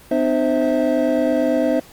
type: tone cluster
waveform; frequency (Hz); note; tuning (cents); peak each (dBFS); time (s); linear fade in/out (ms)
triangle; 254 / 302.9 / 523 / 652; B3 / D#4 / C5 / E5; +49 / -46 / -1 / -19; -19; 0.11-1.8; 5
effects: pink hiss -45 dBFS RMS until 1.92 s + Opus 32 kbps